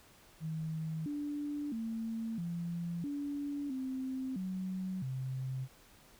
sine tone with pitch steps, 158.9 / 292.1 / 225.5 / 171 / 286.5 / 261.3 / 186.9 / 130.9 Hz, D#3 / D4 / A3 / F3 / D4 / C4 / F#3 / C3, +37 / -9 / +43 / -36 / -43 / -2 / +18 / +1 cents, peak -35 dBFS, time 0.4-5.68 s, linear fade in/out 50 ms, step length 660 ms, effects pink hiss -61 dBFS RMS until 6.19 s

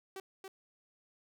sawtooth tone with echo, 384 Hz, G4, 36 cents flat, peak -38 dBFS, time 0.16-0.2 s, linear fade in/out 2 ms, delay 280 ms, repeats 1, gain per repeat -3 dB, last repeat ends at 0.48 s, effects none

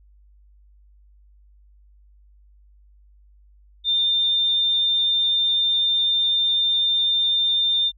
sine tone, 3604 Hz, A7, 41 cents sharp, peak -17 dBFS, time 3.84-7.92 s, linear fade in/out 50 ms, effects added 50 Hz sine -50 dBFS peak until 7.97 s

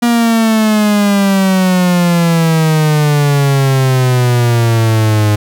45% pulse exponential sweep, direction down, 239.1 to 104 Hz, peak -8 dBFS, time 0.02-5.36 s, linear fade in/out 10 ms, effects none

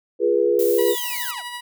sine chord, F diminished, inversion none, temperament equal with one note detuned, 349.2 / 415.3 / 486.2 Hz, F4 / Ab4 / Cb5, 0 / 0 / -27 cents, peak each -22 / -19 / -19 dBFS, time 0.19-0.96 s, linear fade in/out 50 ms
violet noise, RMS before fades -29 dBFS, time 0.59-1.31 s, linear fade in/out 2 ms
15% pulse tone with tremolo, 971 Hz, B5, 30 cents flat, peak -22 dBFS, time 0.78-1.61 s, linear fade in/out 10 ms, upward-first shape sine, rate 12 Hz, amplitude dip 40%
sawtooth linear sweep, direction down, 4186 to 570 Hz, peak -28 dBFS, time 0.84-1.43 s, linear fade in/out 50 ms
effects none

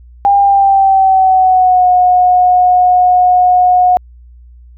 sine tone with pitch glide, 801 to 726.1 Hz, G5 to F#5, +37 to -33 cents, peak -5 dBFS, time 0.25-3.97 s, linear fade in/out 0 ms, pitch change -170 cents, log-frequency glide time 0.39-1.88 s, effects added 60 Hz sine -35 dBFS peak until 4.77 s

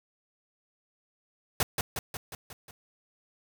pink noise with echo, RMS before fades -25 dBFS, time 1.6-1.63 s, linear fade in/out 2 ms, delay 180 ms, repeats 6, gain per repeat -4 dB, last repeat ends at 2.71 s, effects none

